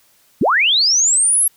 sine linear sweep, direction up, 132.4 to 11370 Hz, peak -11 dBFS, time 0.41-1.48 s, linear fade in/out 5 ms, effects white hiss -55 dBFS RMS until 1.56 s

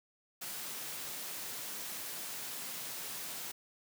white high-pass noise, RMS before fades -42 dBFS, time 0.41-3.52 s, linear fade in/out 10 ms, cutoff 110 Hz, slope 48 dB/octave, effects none

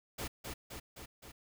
pink noise with echo, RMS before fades -40 dBFS, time 0.18-0.28 s, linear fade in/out 10 ms, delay 260 ms, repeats 4, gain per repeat -3 dB, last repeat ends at 1.32 s, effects none

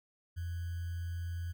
sine tone with sample-and-hold, 85.7 Hz, F2, 32 cents flat, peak -35 dBFS, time 0.36-1.53 s, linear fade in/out 20 ms, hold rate 1575 Hz, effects none

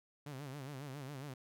sawtooth tone with vibrato, 138.59 Hz, C#3, in tune, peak -40 dBFS, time 0.26-1.34 s, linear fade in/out 5 ms, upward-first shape sine, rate 7.3 Hz, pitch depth 130 cents each way, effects none

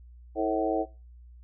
harmonic tone with a mistuned harmonic, 108.1 Hz, A2, 30 cents flat, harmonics 3 / 4 / 5 / 6 / 7, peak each -29 / -30 / -31 / -32 / -32 dBFS, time 0.35-0.86 s, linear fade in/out 50 ms, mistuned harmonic 4, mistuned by +54 cents, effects noise-tail reverb RT60 0.3 s tail -20 dB re dry + added 60 Hz sine -47 dBFS peak until 1.43 s

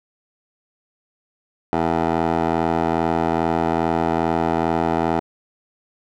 15% pulse tone with band-pass filter, 82.41 Hz, E2, in tune, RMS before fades -20 dBFS, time 1.73-5.2 s, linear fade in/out 0 ms, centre 640 Hz, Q 1.6, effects none

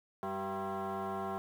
sine tone with frequency modulation, 196 Hz, G3, in tune, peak -33 dBFS, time 0.23-1.38 s, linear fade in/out 0 ms, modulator 290 Hz, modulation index 3.5, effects tanh soft clip ceiling -32 dBFS + 10-bit

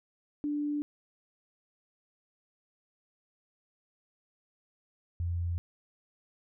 sine tone pair in turn, 293.7 / 86.19 Hz, D4 / F2, 0 / -22 cents, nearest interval octave + major sixth, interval 2122 cents, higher first, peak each -29 / -29 dBFS, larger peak neither, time 0.44-0.82 / 5.2-5.58 s, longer neither, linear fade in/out 0 ms, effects none

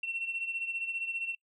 sine beating tone pair, 2711 / 2726 Hz, E7 / F7, +48 / -43 cents, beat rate 15 Hz, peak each -33 / -38 dBFS, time 0.03-1.35 s, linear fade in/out 5 ms, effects noise-tail reverb RT60 0.1 s tail -26 dB re dry + tanh soft clip ceiling -26 dBFS

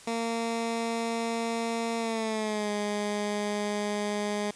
15% pulse tone with pitch glide, 230 to 207.3 Hz, A#3 to G#3, -23 to -3 cents, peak -22 dBFS, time 0.07-4.51 s, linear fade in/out 5 ms, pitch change -180 cents, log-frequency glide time 1.98-2.71 s, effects white hiss -50 dBFS RMS until 4.55 s + resampled to 22050 Hz

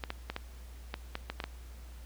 clicks, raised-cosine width 0.3 ms, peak -19 dBFS, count 9, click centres 0.038 / 0.104 / 0.3 / 0.364 / 0.941 / 1.154 / 1.3 / 1.402 / 1.44 s, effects added 60 Hz sine -45 dBFS peak until 2.05 s + pink hiss -58 dBFS RMS until 2.05 s

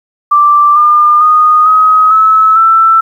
sine tone with pitch steps, 1174.7 / 1204.2 / 1234.5 / 1265.6 / 1297.4 / 1330 Hz, D6 / D6 / D#6 / D#6 / E6 / E6, 0 / +43 / -14 / +29 / -28 / +15 cents, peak -3 dBFS, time 0.31-3.01 s, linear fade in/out 10 ms, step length 450 ms, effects 7-bit

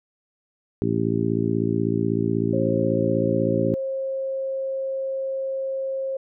harmonic tone, 56.2 Hz, A1, 37 cents sharp, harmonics 2 / 3 / 4 / 5 / 6 / 7, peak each -27 / -27 / -27 / -27 / -27 / -27 dBFS, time 0.82-3.74 s, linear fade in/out 0 ms
sine tone, 535 Hz, C5, 38 cents sharp, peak -24 dBFS, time 2.53-6.17 s, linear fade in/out 5 ms
effects none

